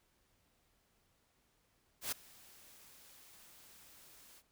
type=noise with ADSR envelope; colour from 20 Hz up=white; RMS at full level=-36 dBFS; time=2.01-4.43 s; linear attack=110 ms; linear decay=7 ms; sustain=-24 dB; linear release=55 ms; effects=pink hiss -75 dBFS RMS until 4.51 s